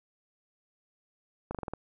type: slowing click train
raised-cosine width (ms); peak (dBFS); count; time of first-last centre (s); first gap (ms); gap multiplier
1; -21; 6; 1.51-1.736; 37; 1.1
effects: none